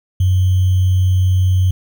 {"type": "tone with sample-and-hold", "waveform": "sine", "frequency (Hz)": 92.5, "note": "F#2", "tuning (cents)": 0, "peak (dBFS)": -10, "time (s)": [0.2, 1.71], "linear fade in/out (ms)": 5, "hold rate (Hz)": 3150, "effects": []}